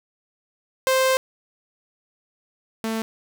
sawtooth tone pair in turn, 523.3 / 223 Hz, C5 / A3, 0 / +23 cents, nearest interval octave + minor third, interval 1477 cents, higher first, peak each -13 / -20 dBFS, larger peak first, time 0.87-1.17 / 2.84-3.02 s, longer first, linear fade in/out 0 ms, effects 9-bit

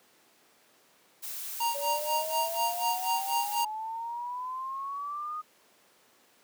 blue noise, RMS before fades -38 dBFS, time 1.22-3.65 s, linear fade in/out 20 ms
square tone with tremolo, 934 Hz, A#5, 3 cents sharp, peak -26 dBFS, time 1.6-3.65 s, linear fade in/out 5 ms, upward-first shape sine, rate 4.1 Hz, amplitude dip 95%
sine exponential sweep, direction up, 564 to 1244.5 Hz, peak -33 dBFS, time 1.74-5.42 s, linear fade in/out 20 ms
effects pink hiss -62 dBFS RMS until 6.43 s + high-pass 300 Hz 12 dB/octave

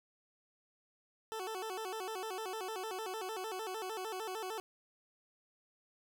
20% pulse tone with vibrato, 405.5 Hz, G#4, 41 cents flat, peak -34 dBFS, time 1.32-4.6 s, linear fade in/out 0 ms, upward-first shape square, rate 6.6 Hz, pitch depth 150 cents each way, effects none

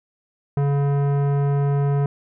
sine tone with tanh clipping, 141.5 Hz, C#3, 36 cents sharp, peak -19 dBFS, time 0.57-2.06 s, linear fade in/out 2 ms, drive 16 dB, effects none

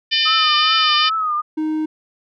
harmonic tone, 602 Hz, D5, 43 cents sharp, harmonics 3 / 4 / 5 / 6 / 7 / 8 / 9, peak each -25 / -23 / -18 / -22 / -28 / -21 / -30 dBFS, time 0.11-1.1 s, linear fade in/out 20 ms
sine tone with vibrato, 1255 Hz, D#6, 15 cents sharp, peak -17 dBFS, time 0.25-1.42 s, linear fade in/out 20 ms, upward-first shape triangle, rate 2.5 Hz, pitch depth 90 cents each way
triangle tone, 311.1 Hz, D#4, in tune, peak -16 dBFS, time 1.57-1.86 s, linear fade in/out 10 ms
effects none

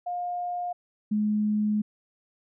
sine tone pair in turn, 710 / 211.1 Hz, F5 / G#3, +28 / +29 cents, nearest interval octave + major sixth, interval 2099 cents, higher first, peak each -28 / -22 dBFS, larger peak second, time 0.06-0.73 / 1.11-1.82 s, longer second, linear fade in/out 10 ms, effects none

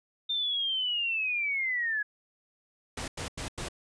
sine linear sweep, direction down, 3627 to 1661.2 Hz, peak -27 dBFS, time 0.29-2.03 s, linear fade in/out 10 ms
pink noise bursts, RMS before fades -36 dBFS, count 4, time 2.97-3.686 s, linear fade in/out 5 ms, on 110 ms, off 92 ms
effects resampled to 22050 Hz

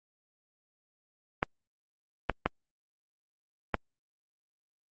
clicks, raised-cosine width 0.5 ms, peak -10 dBFS, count 4, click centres 1.429 / 2.297 / 2.46 / 3.743 s, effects Opus 24 kbps

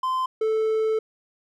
triangle tone pair in turn, 1034 / 439 Hz, C6 / A4, -21 / -4 cents, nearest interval octave + minor third, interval 1483 cents, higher first, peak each -20 / -18 dBFS, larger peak second, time 0.03-0.26 / 0.41-0.99 s, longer second, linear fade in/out 5 ms, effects none

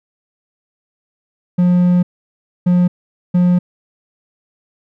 triangle tone bursts at uneven times, 178.1 Hz, F3, 34 cents sharp, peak -7 dBFS, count 3, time 1.58-2.03 / 2.66-2.88 / 3.34-3.59 s, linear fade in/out 10 ms, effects none

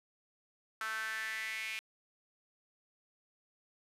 sawtooth tone with high-pass filter sweep, 220 Hz, A3, in tune, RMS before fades -39 dBFS, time 0.81-1.79 s, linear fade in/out 0 ms, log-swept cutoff 1400 to 2400 Hz, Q 5.9, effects resampled to 32000 Hz

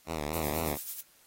5% pulse tone with vibrato, 77.5 Hz, D#2, 6 cents flat, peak -21 dBFS, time 0.06-0.78 s, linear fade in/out 50 ms, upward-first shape sine, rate 4.1 Hz, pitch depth 110 cents each way
violet noise with tremolo, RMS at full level -35 dBFS, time 0.33-1.01 s, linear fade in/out 5 ms, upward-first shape sine, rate 9.2 Hz, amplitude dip 55%
effects white hiss -62 dBFS RMS until 1.26 s + AAC 48 kbps

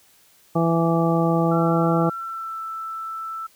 harmonic tone, 166.4 Hz, E3, 17 cents sharp, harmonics 1 / 2 / 3 / 4 / 5 / 7, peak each -20 / -23 / -25 / -26 / -27 / -28 dBFS, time 0.55-2.1 s, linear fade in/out 10 ms
sine tone with pitch glide, 1353 to 1324.4 Hz, E6 to E6, +45 to +8 cents, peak -28 dBFS, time 1.51-3.47 s, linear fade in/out 10 ms, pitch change -37 cents, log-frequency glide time 2.07-2.6 s
effects white hiss -56 dBFS RMS until 3.55 s

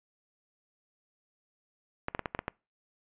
clicks, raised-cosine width 0.5 ms, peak -16 dBFS, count 7, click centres 2.084 / 2.149 / 2.193 / 2.258 / 2.349 / 2.391 / 2.481 s, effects noise-tail reverb RT60 0.3 s tail -26 dB re dry + resampled to 8000 Hz

